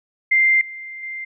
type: tone with level steps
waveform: sine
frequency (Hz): 2093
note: C7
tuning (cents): 0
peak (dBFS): -12 / -31 / -27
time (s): 0.31-1.25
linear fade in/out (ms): 10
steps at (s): 0.61 / 1.03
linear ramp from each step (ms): 2
effects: none